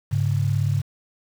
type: tone pair together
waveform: sine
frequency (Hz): 102.71 / 140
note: G#2 / C#3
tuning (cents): -19 / +18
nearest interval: perfect fourth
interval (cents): 537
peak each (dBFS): -21 / -22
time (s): 0.11-0.82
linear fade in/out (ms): 20
effects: 7-bit